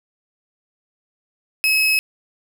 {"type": "tone", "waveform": "35% pulse", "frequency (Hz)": 2568, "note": "E7", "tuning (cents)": -46, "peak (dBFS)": -13, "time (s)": [1.64, 1.99], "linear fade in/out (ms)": 0, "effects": []}